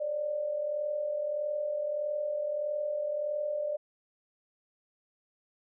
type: tone pair together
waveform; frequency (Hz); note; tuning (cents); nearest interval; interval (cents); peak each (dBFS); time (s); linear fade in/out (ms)
sine; 554.4 / 596; C#5 / D5; 0 / +25; minor second; 125; -38 / -30; 0-3.77; 10
effects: none